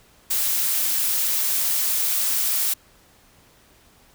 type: noise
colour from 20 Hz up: blue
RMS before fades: -22 dBFS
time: 0.3-2.74 s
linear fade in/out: 10 ms
effects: pink hiss -55 dBFS RMS until 4.14 s